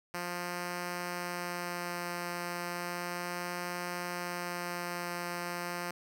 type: tone with vibrato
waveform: 5% pulse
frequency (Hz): 175.7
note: F3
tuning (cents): +11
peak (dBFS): -24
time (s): 0.14-5.91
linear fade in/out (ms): 2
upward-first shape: sine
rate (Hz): 0.34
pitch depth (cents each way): 9
effects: none